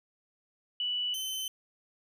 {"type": "tone pair in turn", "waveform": ["sine", "sawtooth"], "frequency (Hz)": [2960, 3063], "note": ["F#7", "G7"], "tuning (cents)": [0, -41], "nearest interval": "minor second", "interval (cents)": 59, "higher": "second", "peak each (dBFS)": [-29, -30], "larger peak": "first", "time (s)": [[0.8, 1.14], [1.14, 1.48]], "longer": "neither", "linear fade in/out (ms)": 2, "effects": []}